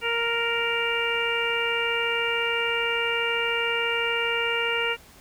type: harmonic tone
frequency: 466.2 Hz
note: A#4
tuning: in tune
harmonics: 1 / 2 / 3 / 4 / 5 / 6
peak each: -29 / -33 / -30 / -33 / -29 / -28 dBFS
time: 0.01-4.97 s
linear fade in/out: 50 ms
effects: pink hiss -51 dBFS RMS until 5.2 s